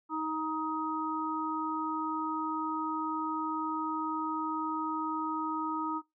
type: harmonic tone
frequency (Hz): 314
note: D#4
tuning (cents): +16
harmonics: 1 / 3 / 4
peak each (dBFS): -35 / -35 / -35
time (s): 0.09-6.02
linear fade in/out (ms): 50
effects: noise-tail reverb RT60 0.2 s tail -22 dB re dry